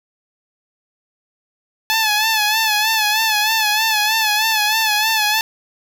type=tone with vibrato; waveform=10% pulse; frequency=864 Hz; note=A5; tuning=32 cents flat; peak=-6 dBFS; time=1.9-5.41 s; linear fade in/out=0 ms; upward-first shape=sine; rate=3.2 Hz; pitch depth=61 cents each way; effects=none